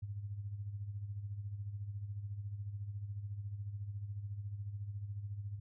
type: tone with tremolo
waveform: sine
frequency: 101.7 Hz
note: G#2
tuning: 36 cents flat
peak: -37 dBFS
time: 0.02-5.6 s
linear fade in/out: 10 ms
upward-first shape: sine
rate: 14 Hz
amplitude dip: 60%
effects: none